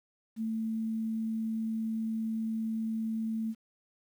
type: tone with quantisation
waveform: sine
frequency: 222.5 Hz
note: A3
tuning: 20 cents sharp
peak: -30 dBFS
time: 0.36-3.55 s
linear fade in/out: 50 ms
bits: 10
effects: none